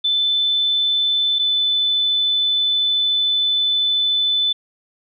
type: tone pair in turn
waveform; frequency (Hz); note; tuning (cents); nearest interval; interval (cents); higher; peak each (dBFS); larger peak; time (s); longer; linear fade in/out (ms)
sine; 3520 / 3507; A7 / A7; 0 / -6; unison; 6; first; -15; neither; 0.04-1.39 / 1.39-4.53; second; 10
effects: none